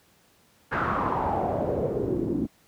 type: noise with low-pass filter sweep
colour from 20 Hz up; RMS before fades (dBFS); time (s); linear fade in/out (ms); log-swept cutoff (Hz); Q
pink; -26; 0.71-2.47; 20; 1500 to 270; 4.6
effects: pink hiss -61 dBFS RMS until 2.67 s + high-pass 80 Hz 12 dB/octave